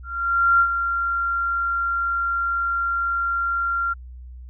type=tone with ADSR envelope; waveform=sine; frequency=1381 Hz; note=F6; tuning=20 cents flat; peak=-12 dBFS; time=0.03-3.94 s; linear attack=570 ms; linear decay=72 ms; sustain=-8 dB; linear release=17 ms; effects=added 62 Hz sine -36 dBFS peak until 4.49 s